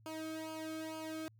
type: tone with flanger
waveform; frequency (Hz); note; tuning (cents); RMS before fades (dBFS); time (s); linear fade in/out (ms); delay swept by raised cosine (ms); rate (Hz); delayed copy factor
sawtooth; 316.9; D#4; +32; -43; 0.06-1.28; 0; 0.52 to 1.11; 2.2; -0.85
effects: added 110 Hz sine -61 dBFS peak until 1.39 s